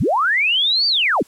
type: linear two-way sweep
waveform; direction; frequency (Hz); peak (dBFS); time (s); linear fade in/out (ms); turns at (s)
sine; up then down; 65.41 to 4699 to 118.4; -14; 0-1.23; 10; 0.87
effects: white hiss -51 dBFS RMS until 1.27 s + low-pass 11000 Hz 12 dB/octave

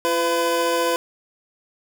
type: tone pair together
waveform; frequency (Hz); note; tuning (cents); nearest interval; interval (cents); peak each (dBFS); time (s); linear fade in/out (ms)
25% pulse; 340.8 / 503.9; F4 / B4; -42 / +35; perfect fifth; 677; -21 / -16; 0.05-0.96; 0
effects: 9-bit

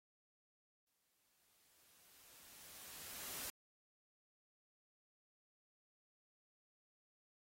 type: noise with exponential growth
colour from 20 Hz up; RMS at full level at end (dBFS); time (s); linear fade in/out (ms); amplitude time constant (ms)
white; -45; 0.87-3.5; 0; 570
effects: AAC 48 kbps

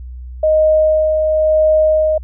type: tone with tremolo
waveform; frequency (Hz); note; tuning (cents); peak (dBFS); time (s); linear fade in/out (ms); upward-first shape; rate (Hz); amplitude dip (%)
sine; 622.3; D#5; 0; -8; 0.43-2.18; 5; sine; 0.97; 35
effects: added 62 Hz sine -27 dBFS peak until 2.23 s

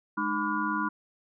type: tone cluster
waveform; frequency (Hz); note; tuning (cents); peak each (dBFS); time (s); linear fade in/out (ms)
sine; 208.6 / 305 / 999 / 1154 / 1431; G#3 / D#4 / B5 / D6 / F6; +8 / -34 / +20 / -31 / +42; -34 / -33 / -31 / -35 / -32; 0.17-0.89; 10
effects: none

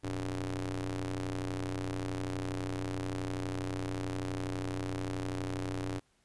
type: ring-modulated tone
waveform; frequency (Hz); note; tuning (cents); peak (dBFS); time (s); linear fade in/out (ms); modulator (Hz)
sawtooth; 91.8; F#2; -13; -27; 0.03-6; 20; 200
effects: pink hiss -71 dBFS RMS until 6.24 s + resampled to 24000 Hz

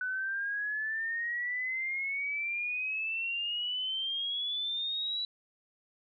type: exponential sweep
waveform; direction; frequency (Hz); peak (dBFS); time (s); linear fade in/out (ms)
sine; up; 1490 to 3951; -31; 0.01-5.25; 2
effects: none

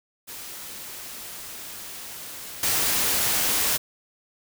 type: noise with level steps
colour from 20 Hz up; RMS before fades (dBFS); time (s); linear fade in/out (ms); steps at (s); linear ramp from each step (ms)
white; -38 / -23; 0.27-3.78; 20; 2.63; 2
effects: none

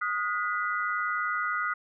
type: tone cluster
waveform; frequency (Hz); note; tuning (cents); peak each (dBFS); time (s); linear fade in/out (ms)
sine; 1244 / 1445 / 1986; D#6 / F#6 / B6; -1 / -41 / +9; -30 / -30 / -35; 0.01-1.74; 10
effects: none

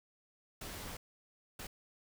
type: noise bursts at uneven times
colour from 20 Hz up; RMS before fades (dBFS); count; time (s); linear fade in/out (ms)
pink; -45; 2; 0.61-0.97 / 1.59-1.67; 5
effects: none

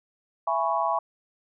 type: chord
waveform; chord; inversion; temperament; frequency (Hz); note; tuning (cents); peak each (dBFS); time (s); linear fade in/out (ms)
sine; C# minor seventh; first; equal with one note detuned; 668.1 / 830.6 / 987.8 / 1108.7; E5 / G#5 / B5 / C#6; +23 / 0 / 0 / 0; -28; 0.47-0.99; 5
effects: none

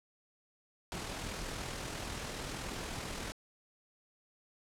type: noise with amplitude modulation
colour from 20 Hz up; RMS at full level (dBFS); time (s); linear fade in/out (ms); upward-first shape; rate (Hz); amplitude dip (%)
pink; -39; 0.92-3.32; 0; sine; 40.8; 35
effects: low-pass 9000 Hz 12 dB/octave

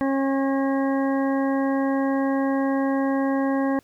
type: harmonic tone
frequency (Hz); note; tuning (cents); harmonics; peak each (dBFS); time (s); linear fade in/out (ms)
271.8; C#4; -34; 1 / 2 / 3 / 4 / 6 / 7; -21 / -27 / -31 / -33 / -37 / -38; 0.01-3.79; 0
effects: pink hiss -60 dBFS RMS until 3.83 s

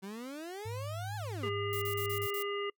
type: exponential two-way sweep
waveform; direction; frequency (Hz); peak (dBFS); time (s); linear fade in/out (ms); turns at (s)
30% pulse; up then down; 187 to 865 to 187; -38; 0.02-1.5; 20; 1.16
type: tone with pitch glide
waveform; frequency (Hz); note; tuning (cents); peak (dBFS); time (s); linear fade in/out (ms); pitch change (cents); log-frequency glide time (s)
sine; 103.9 to 102.88; G#2 to G#2; +1 to -16; -38; 0.65-2.27; 10; -17; 1.42-1.99
type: harmonic tone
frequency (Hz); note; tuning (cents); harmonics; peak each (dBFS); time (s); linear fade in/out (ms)
404.9; G#4; -44; 1 / 3 / 5 / 7; -35 / -40 / -42 / -43; 1.43-2.7; 5
type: noise bursts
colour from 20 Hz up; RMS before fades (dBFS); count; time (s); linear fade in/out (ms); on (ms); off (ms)
violet; -41; 6; 1.73-2.425; 0; 85; 37
effects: noise-tail reverb RT60 0.1 s tail -26 dB re dry

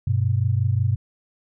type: tone pair together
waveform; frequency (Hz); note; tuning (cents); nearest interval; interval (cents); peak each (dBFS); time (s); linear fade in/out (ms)
sine; 98 / 123.47; G2 / B2; 0 / 0; major third; 400; -20 / -21; 0.07-0.96; 5
effects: none

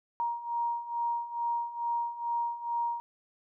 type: beating tone pair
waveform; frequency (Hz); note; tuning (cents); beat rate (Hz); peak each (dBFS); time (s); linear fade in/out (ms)
sine; 940 / 942.3; A#5 / A#5; +14 / +18; 2.3; -35 / -31; 0.2-3; 0
effects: none

